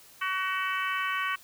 harmonic tone, 376.8 Hz, F#4, 32 cents sharp, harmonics 3 / 4 / 5 / 6 / 7 / 8, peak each -31 / -33 / -35 / -37 / -38 / -39 dBFS, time 0.21-1.36 s, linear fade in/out 10 ms, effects white hiss -54 dBFS RMS until 1.43 s

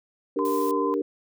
sine chord, G minor, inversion second, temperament equal, 293.7 / 392 / 466.2 Hz, D4 / G4 / Bb4, 0 / 0 / 0 cents, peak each -27 dBFS, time 0.36-1.02 s, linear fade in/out 5 ms
sine tone, 1024 Hz, C6, 38 cents flat, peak -27 dBFS, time 0.39-0.94 s, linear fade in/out 0 ms
blue noise, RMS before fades -40 dBFS, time 0.45-0.71 s, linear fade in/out 0 ms
effects none

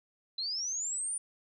sine linear sweep, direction up, 3994 to 9397 Hz, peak -32 dBFS, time 0.38-1.18 s, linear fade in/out 5 ms, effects none

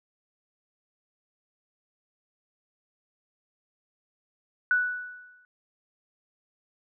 sine tone with exponential decay, 1480 Hz, F#6, in tune, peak -18 dBFS, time 4.71-5.45 s, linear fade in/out 1 ms, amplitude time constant 160 ms, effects none

